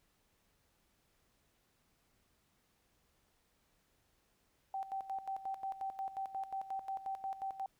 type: tone with tremolo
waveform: sine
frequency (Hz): 775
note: G5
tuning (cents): -20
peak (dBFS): -36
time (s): 4.74-7.66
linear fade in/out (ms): 2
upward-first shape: square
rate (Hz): 5.6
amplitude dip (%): 75
effects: pink hiss -75 dBFS RMS until 7.79 s